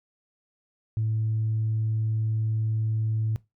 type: tone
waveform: sine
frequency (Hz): 110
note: A2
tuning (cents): 0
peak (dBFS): -22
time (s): 0.97-3.36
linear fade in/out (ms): 0
effects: noise-tail reverb RT60 0.2 s tail -20 dB re dry + tanh soft clip ceiling -19 dBFS